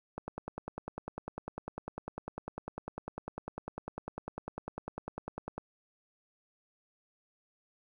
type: click train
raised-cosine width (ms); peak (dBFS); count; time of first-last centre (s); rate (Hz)
1; -24; 55; 0.18-5.58; 10
effects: 11-bit